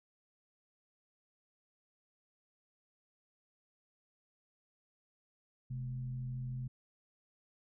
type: tone with frequency modulation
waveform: sine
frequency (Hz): 127.8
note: C3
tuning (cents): -40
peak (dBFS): -37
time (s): 5.7-6.68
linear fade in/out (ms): 10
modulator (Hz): 86.9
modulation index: 0.38
effects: none